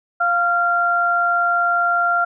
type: tone pair together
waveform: sine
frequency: 698.5 / 1382.6 Hz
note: F5 / F6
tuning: 0 / -18 cents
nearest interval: octave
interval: 1182 cents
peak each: -20 / -16 dBFS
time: 0.2-2.25 s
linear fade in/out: 10 ms
effects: none